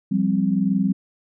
sine chord, F suspended second, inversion none, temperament equal, 174.61 / 196 / 261.6 Hz, F3 / G3 / C4, 0 / 0 / 0 cents, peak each -24 / -19 / -24 dBFS, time 0.11-0.93 s, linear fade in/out 10 ms, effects none

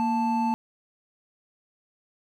triangle tone pair together, 232.4 / 880 Hz, A#3 / A5, -5 / 0 cents, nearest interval octave + major seventh, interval 2305 cents, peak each -23 dBFS, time 0-0.54 s, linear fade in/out 0 ms, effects none

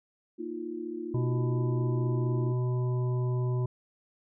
sine chord, Bb suspended fourth, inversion none, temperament equal with one note detuned, 233.1 / 314.2 / 349.2 Hz, Bb3 / Eb4 / F4, 0 / +17 / 0 cents, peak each -41 / -38 / -36 dBFS, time 0.38-2.53 s, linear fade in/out 20 ms
harmonic tone, 124.5 Hz, B2, 14 cents sharp, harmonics 1 / 3 / 5 / 7 / 8, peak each -26 / -36 / -46 / -52 / -45 dBFS, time 1.14-3.66 s, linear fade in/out 5 ms
effects none

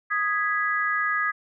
sine chord, G# minor, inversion second, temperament equal, 1244.5 / 1661.2 / 1975.5 Hz, D#6 / G#6 / B6, 0 / 0 / 0 cents, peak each -26 / -25 / -29 dBFS, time 0.1-1.32 s, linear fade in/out 20 ms, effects none

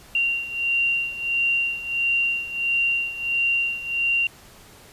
sine beating tone pair, 2765 / 2766.5 Hz, F7 / F7, -18 / -17 cents, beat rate 1.5 Hz, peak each -22 / -26 dBFS, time 0.15-4.27 s, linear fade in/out 2 ms, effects pink hiss -48 dBFS RMS until 4.92 s + resampled to 32000 Hz

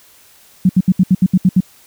sine tone bursts, 185 Hz, F#3, in tune, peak -6 dBFS, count 9, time 0.65-1.605 s, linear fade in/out 5 ms, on 43 ms, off 71 ms, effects white hiss -47 dBFS RMS until 1.86 s

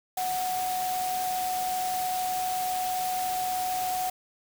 sine tone in noise, 738 Hz, F#5, 5 cents flat, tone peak -27 dBFS, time 0.17-4.1 s, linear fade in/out 5 ms, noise white, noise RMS -36 dBFS, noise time 0.17-4.1 s, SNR +6 dB, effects none

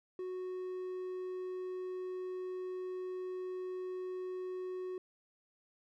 triangle tone, 368.4 Hz, F#4, 7 cents flat, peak -36 dBFS, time 0.19-4.98 s, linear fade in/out 2 ms, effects none

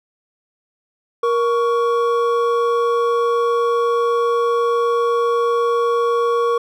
triangle tone pair together, 470.7 / 1118 Hz, A#4 / C#6, +17 / +14 cents, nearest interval octave + minor third, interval 1497 cents, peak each -14 / -18 dBFS, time 1.23-6.58 s, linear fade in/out 5 ms, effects none

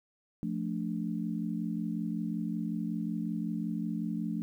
sine chord, D minor, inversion first, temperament equal with one note detuned, 174.61 / 220 / 291.6 Hz, F3 / A3 / D4, 0 / 0 / -12 cents, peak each -35 / -34 / -38 dBFS, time 0.43-4.42 s, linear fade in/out 0 ms, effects 11-bit

